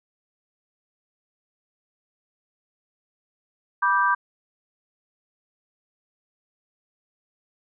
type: chord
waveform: sine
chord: G major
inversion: first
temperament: just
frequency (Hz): 980 / 1176 / 1568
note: B5 / D6 / G6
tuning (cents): -14 / +2 / 0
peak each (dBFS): -22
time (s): 3.82-4.15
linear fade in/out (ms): 10
effects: none